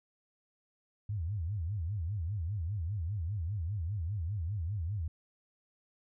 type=tone with vibrato; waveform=sine; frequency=92.3 Hz; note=F#2; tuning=4 cents flat; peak=-32 dBFS; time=1.09-5.08 s; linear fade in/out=5 ms; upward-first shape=sine; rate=5 Hz; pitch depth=280 cents each way; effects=none